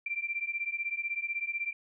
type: beating tone pair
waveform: sine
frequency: 2349 / 2365 Hz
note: D7 / D7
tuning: 0 / +12 cents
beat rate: 16 Hz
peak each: -35 / -34 dBFS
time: 0.06-1.73 s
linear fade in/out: 5 ms
effects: none